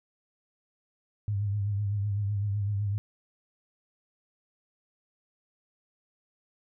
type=tone with vibrato; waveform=sine; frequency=101.8 Hz; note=G#2; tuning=34 cents flat; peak=-26 dBFS; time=1.28-2.98 s; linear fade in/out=0 ms; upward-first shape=triangle; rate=7.9 Hz; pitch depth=68 cents each way; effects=none